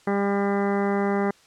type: harmonic tone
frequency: 200 Hz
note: G3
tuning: 35 cents sharp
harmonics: 1 / 2 / 3 / 4 / 5 / 6 / 7 / 8 / 9 / 10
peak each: -24 / -25 / -32 / -30 / -37 / -35 / -39 / -39 / -41 / -38 dBFS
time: 0.07-1.31 s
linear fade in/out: 5 ms
effects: white hiss -56 dBFS RMS until 1.46 s + low-pass 7000 Hz 12 dB/octave